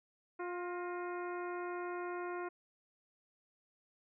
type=harmonic tone with a mistuned harmonic; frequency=353.7 Hz; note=F4; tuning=22 cents sharp; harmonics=1 / 2 / 3 / 4 / 5 / 6 / 7; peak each=-40 / -46 / -46 / -48 / -54 / -57 / -58 dBFS; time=0.39-2.49 s; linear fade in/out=10 ms; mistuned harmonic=5; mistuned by=+73 cents; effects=none